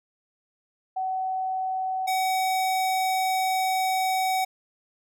sine / square tone pair in turn, 754 / 754 Hz, F#5 / F#5, +32 / +32 cents, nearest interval unison, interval 0 cents, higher neither, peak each -25 / -23 dBFS, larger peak second, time 0.96-2.07 / 2.07-4.45 s, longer second, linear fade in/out 10 ms, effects none

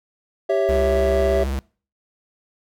triangle chord, C# diminished, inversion second, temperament equal, 392 / 554.4 / 659.3 Hz, G4 / C#5 / E5, 0 / 0 / 0 cents, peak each -19 / -20 / -18 dBFS, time 0.49-1.44 s, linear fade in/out 10 ms
square tone with vibrato, 67.9 Hz, C#2, 35 cents flat, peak -23 dBFS, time 0.69-1.59 s, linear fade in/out 0 ms, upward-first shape sine, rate 18 Hz, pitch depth 83 cents each way
effects noise-tail reverb RT60 0.4 s tail -24 dB re dry

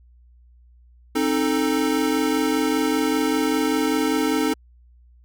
square chord, A diminished, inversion first, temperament equal with one note detuned, 266 / 311.1 / 440 Hz, C4 / Eb4 / A4, +29 / 0 / 0 cents, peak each -24 / -23 / -26 dBFS, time 1.15-4.54 s, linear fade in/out 10 ms, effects added 60 Hz sine -49 dBFS peak until 5.24 s

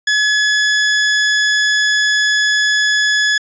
sawtooth tone, 1701 Hz, G#6, 41 cents sharp, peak -8 dBFS, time 0.07-3.38 s, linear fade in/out 5 ms, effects resampled to 16000 Hz

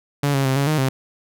sawtooth tone with pitch steps, 142.9 / 136.8 / 132.4 / 139.8 / 154.4 / 132.8 Hz, D3 / C#3 / C3 / C#3 / D#3 / C3, -47 / -23 / +21 / +15 / -13 / +26 cents, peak -13 dBFS, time 0.23-0.89 s, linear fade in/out 5 ms, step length 110 ms, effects none

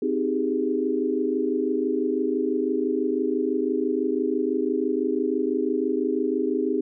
sine chord, Ab major seventh, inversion first, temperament just, 259.6 / 311.5 / 389.3 / 415.3 Hz, C4 / Eb4 / G4 / Ab4, -13 / +2 / -12 / 0 cents, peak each -27 dBFS, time 0.02-6.81 s, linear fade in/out 5 ms, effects none

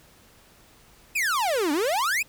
45% pulse exponential two-way sweep, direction down then up, 2637 to 277.2 to 2637 Hz, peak -22 dBFS, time 1.15-2.23 s, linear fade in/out 10 ms, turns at 1.72 s, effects pink hiss -55 dBFS RMS until 2.28 s

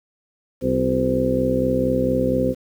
harmonic tone with a mistuned harmonic, 64.3 Hz, C2, 30 cents flat, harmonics 1 / 2 / 3 / 4 / 5 / 6 / 7 / 8, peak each -31 / -27 / -27 / -22 / -32 / -27 / -31 / -21 dBFS, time 0.61-2.55 s, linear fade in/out 50 ms, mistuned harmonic 5, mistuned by +89 cents, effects 8-bit

